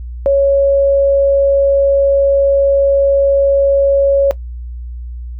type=tone; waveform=sine; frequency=554.4 Hz; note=C#5; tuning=in tune; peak=-7 dBFS; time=0.26-4.31 s; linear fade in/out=0 ms; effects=noise-tail reverb RT60 0.1 s tail -17 dB re dry + added 60 Hz sine -23 dBFS peak until 5.39 s

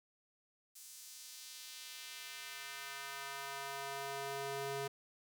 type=tone with high-pass filter sweep; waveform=square; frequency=138.59 Hz; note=C#3; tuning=in tune; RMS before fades=-45 dBFS; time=0.75-4.88 s; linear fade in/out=10 ms; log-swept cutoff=7600 to 340 Hz; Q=1; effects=none

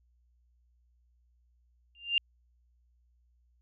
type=tone with exponential growth; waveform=sine; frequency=2793 Hz; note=F7; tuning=1 cent flat; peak=-20 dBFS; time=1.95-2.18 s; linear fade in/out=1 ms; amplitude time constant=49 ms; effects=added 60 Hz sine -65 dBFS peak until 3.61 s

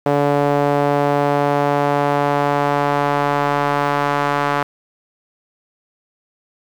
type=tone with band-pass filter sweep; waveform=sawtooth; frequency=143.8 Hz; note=D3; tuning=36 cents flat; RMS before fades=-17 dBFS; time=0.06-4.63 s; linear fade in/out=2 ms; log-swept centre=590 to 1100 Hz; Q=1.4; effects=7-bit

